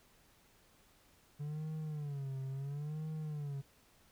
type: tone with vibrato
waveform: triangle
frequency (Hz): 144.6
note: D3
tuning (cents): -27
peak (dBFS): -36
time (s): 1.39-3.62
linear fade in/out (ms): 20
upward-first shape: sine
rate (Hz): 0.73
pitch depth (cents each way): 140
effects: pink hiss -67 dBFS RMS until 4.11 s